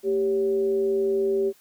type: tone with frequency modulation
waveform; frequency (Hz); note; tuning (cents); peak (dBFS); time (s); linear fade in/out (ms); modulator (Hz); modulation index
sine; 392; G4; 0; -20; 0.03-1.53; 50; 167; 0.38
effects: white hiss -58 dBFS RMS until 1.6 s